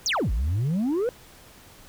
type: exponential two-way sweep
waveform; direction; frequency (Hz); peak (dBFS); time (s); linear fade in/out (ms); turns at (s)
sine; down then up; 6990 to 49.22 to 513; -19; 0.06-1.09; 0; 0.32
effects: tanh soft clip ceiling -21 dBFS + pink hiss -50 dBFS RMS until 1.88 s

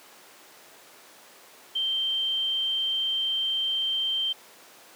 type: tone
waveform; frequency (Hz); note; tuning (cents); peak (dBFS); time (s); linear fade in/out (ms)
sine; 3136; G7; 0; -24; 1.75-4.33; 10
effects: pink hiss -50 dBFS RMS until 4.95 s + high-pass 400 Hz 12 dB/octave

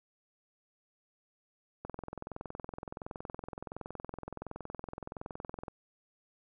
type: click train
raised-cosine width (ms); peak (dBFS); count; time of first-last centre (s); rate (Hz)
1; -26; 83; 1.85-5.682; 21.4
effects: none

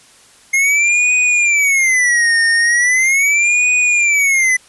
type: tone with vibrato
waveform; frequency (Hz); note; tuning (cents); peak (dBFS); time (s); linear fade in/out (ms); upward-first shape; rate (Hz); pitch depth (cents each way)
square; 2131; C7; +31; -11; 0.53-4.57; 10; sine; 0.39; 260
effects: white hiss -46 dBFS RMS until 4.68 s + resampled to 24000 Hz

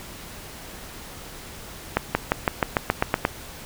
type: accelerating click train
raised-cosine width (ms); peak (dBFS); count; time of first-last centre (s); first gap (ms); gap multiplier
0.5; -3; 10; 1.97-3.251; 180; 0.94
effects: pink hiss -40 dBFS RMS until 3.65 s

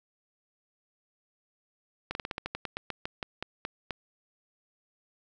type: slowing click train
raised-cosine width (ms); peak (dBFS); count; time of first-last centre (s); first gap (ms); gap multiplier
0.3; -17; 16; 2.11-3.908; 41; 1.14
effects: none

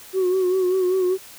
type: tone with vibrato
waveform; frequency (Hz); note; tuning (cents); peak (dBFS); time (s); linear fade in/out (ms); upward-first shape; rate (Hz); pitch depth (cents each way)
sine; 370; F#4; 0; -15; 0.13-1.18; 50; sine; 5.1; 50
effects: tanh soft clip ceiling -15 dBFS + white hiss -43 dBFS RMS until 1.38 s

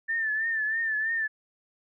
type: tone with vibrato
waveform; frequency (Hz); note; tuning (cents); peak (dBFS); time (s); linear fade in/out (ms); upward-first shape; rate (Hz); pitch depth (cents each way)
sine; 1775; A6; +15; -25; 0.08-1.28; 20; triangle; 3.1; 73
effects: none

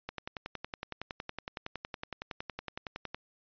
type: click train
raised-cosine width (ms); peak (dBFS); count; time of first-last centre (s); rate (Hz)
0.3; -21; 34; 0.09-3.146; 10.8
effects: resampled to 11025 Hz

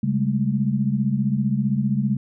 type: tone cluster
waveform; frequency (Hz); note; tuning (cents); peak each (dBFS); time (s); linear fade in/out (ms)
sine; 136.3 / 199.1 / 214.4; C#3 / G3 / A3; -29 / +27 / -45; -23; 0.03-2.17; 5
effects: none

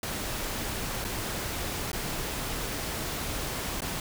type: noise with dropouts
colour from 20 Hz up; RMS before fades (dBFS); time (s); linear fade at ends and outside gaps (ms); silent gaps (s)
pink; -33; 0.03-4; 2; 1.044-1.048 / 1.917-1.93 / 3.806-3.819
effects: none

